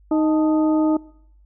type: harmonic tone with a mistuned harmonic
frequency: 311.1 Hz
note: D#4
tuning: in tune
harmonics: 1 / 2 / 3 / 4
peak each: -16 / -25 / -29 / -34 dBFS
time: 0.11-0.97 s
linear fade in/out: 5 ms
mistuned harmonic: 3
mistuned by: -99 cents
effects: noise-tail reverb RT60 0.7 s tail -23 dB re dry + added 50 Hz sine -49 dBFS peak until 1.45 s